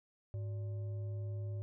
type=tone with frequency modulation; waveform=sine; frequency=103.83 Hz; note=G#2; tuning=in tune; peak=-37 dBFS; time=0.34-1.62 s; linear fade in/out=0 ms; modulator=474 Hz; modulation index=0.26; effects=none